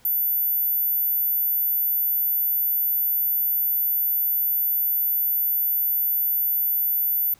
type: tone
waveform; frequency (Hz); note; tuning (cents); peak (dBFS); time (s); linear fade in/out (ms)
sine; 14020; A9; -7; -18; 0.05-7.34; 2
effects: tanh soft clip ceiling -17 dBFS + pink hiss -56 dBFS RMS until 7.39 s